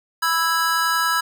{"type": "chord", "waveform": "square", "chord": "E major", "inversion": "second", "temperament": "just", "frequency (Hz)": [988.9, 1318.5, 1648.1], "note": ["B5", "E6", "G#6"], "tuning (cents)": [2, 0, -14], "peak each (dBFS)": [-25, -22, -23], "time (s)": [0.22, 1.21], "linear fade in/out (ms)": 10, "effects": []}